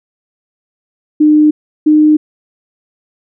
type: tone pair in turn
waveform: sine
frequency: 303.1 / 305 Hz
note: D#4 / D#4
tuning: -45 / -34 cents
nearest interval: unison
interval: 11 cents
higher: second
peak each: -4 dBFS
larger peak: neither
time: 1.2-1.51 / 1.86-2.17 s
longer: neither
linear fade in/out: 10 ms
effects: none